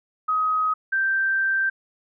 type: tone pair in turn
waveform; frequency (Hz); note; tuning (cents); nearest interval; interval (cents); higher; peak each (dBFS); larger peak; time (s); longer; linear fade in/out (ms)
sine; 1262 / 1567; D#6 / G6; +24 / -1; major third; 375; second; -19; neither; 0.28-0.74 / 0.92-1.7; second; 10
effects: none